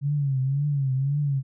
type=tone with vibrato; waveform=sine; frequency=138.59 Hz; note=C#3; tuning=in tune; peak=-21 dBFS; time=0.01-1.43 s; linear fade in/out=50 ms; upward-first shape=triangle; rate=1.9 Hz; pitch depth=120 cents each way; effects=none